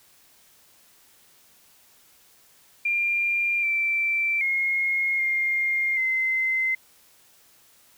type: tone with pitch steps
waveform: sine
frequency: 2393 / 2340 / 2151 / 2121 / 2065 Hz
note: D7 / D7 / C7 / C7 / C7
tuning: +32 / -7 / +47 / +23 / -23 cents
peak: -21 dBFS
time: 2.85-6.75 s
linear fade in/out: 5 ms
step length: 780 ms
effects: white hiss -57 dBFS RMS until 7.97 s